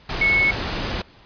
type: tone in noise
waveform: sine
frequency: 2200 Hz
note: C#7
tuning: 14 cents flat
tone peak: -15 dBFS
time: 0.21-0.51 s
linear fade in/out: 5 ms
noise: pink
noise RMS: -26 dBFS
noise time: 0.09-1.02 s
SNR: +8 dB
effects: pink hiss -50 dBFS RMS until 1.25 s + resampled to 11025 Hz